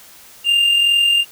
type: tone with amplitude modulation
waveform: triangle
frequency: 2800 Hz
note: F7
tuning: 4 cents sharp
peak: -8 dBFS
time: 0.44-1.25 s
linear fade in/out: 50 ms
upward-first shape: sine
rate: 42.4 Hz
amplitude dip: 40%
effects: white hiss -43 dBFS RMS until 1.31 s